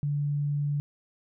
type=tone; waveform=sine; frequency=145 Hz; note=D3; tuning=22 cents flat; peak=-25 dBFS; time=0.03-0.8 s; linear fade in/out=0 ms; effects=none